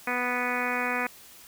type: harmonic tone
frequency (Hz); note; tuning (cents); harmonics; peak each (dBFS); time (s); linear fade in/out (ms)
246.9; B3; 0; 1 / 2 / 3 / 4 / 5 / 6 / 7 / 8 / 9 / 10; -35 / -35 / -35 / -35 / -35 / -35 / -35 / -35 / -35 / -35; 0.07-1.07; 5
effects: white hiss -50 dBFS RMS until 1.47 s